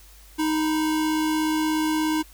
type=tone pair together; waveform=square; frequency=311.4 / 991 Hz; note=D#4 / B5; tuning=+2 / +6 cents; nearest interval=octave + minor sixth; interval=2004 cents; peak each=-22 / -33 dBFS; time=0.38-2.23 s; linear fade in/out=20 ms; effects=added 50 Hz sine -48 dBFS peak until 2.33 s + white hiss -52 dBFS RMS until 2.33 s